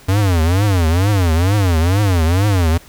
square tone with vibrato, 91.2 Hz, F#2, 24 cents flat, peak -12 dBFS, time 0.08-2.78 s, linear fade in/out 10 ms, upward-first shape triangle, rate 2.2 Hz, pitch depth 280 cents each way, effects pink hiss -43 dBFS RMS until 2.88 s

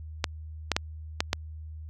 clicks, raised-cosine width 0.2 ms, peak -6 dBFS, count 5, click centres 0.242 / 0.717 / 0.765 / 1.205 / 1.331 s, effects added 78 Hz sine -38 dBFS peak until 1.89 s

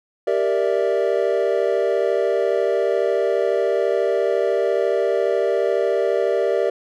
triangle chord, E half-diminished seventh, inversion first, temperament equal, 392 / 466.2 / 587.3 / 659.3 Hz, G4 / Bb4 / D5 / E5, 0 / 0 / 0 / 0 cents, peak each -20 / -20 / -20 / -23 dBFS, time 0.27-6.7 s, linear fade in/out 5 ms, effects none

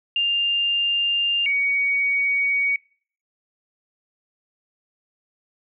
sine tone pair in turn, 2800 / 2246 Hz, F7 / C#7, +4 / +22 cents, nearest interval major third, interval 382 cents, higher first, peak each -18 dBFS, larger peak neither, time 0.16-1.46 / 1.46-2.76 s, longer neither, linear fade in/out 2 ms, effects noise-tail reverb RT60 0.5 s tail -24 dB re dry

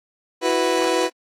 30% pulse chord, E suspended second, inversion none, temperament just, 329.6 / 370.8 / 494.4 Hz, E4 / F#4 / B4, 0 / +4 / +2 cents, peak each -21 / -20 / -18 dBFS, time 0.41-1.1 s, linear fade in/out 50 ms, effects low-pass 9000 Hz 12 dB/octave + AAC 48 kbps

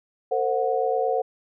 sine tone cluster, 454.4 / 523 / 733 Hz, A#4 / C5 / F#5, -44 / -1 / -16 cents, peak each -25 dBFS, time 0.31-1.22 s, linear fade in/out 10 ms, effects none

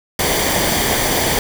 pink noise with comb filter, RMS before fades -17 dBFS, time 0.19-1.39 s, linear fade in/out 2 ms, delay 0.75 ms, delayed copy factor -0.55, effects none

